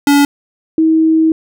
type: tone pair in turn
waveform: square / sine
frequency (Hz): 285.1 / 320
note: C#4 / D#4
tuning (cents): +49 / +49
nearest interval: major second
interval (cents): 200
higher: second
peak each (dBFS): -7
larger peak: neither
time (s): 0.07-0.25 / 0.78-1.32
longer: second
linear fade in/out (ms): 2
effects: none